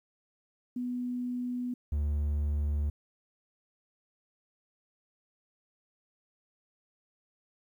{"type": "tone pair in turn", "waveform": ["sine", "triangle"], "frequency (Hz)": [246.9, 73.4], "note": ["B3", "D2"], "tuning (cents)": [0, 0], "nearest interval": "octave + major sixth", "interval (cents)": 2100, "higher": "first", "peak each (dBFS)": [-31, -25], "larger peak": "second", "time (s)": [[0.76, 1.74], [1.92, 2.9]], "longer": "neither", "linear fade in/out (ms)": 5, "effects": ["11-bit"]}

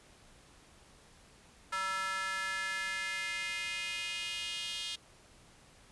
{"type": "tone with high-pass filter sweep", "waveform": "square", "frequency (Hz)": 190.7, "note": "G3", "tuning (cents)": -47, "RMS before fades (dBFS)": -37, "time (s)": [1.72, 4.96], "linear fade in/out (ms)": 10, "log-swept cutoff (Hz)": [1300, 3300], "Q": 3.3, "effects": ["pink hiss -60 dBFS RMS until 5.91 s", "resampled to 24000 Hz"]}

